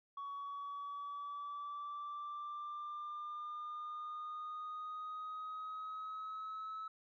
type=exponential sweep; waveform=sine; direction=up; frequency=1121 to 1300 Hz; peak=-40 dBFS; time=0.17-6.88 s; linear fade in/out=5 ms; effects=tanh soft clip ceiling -40 dBFS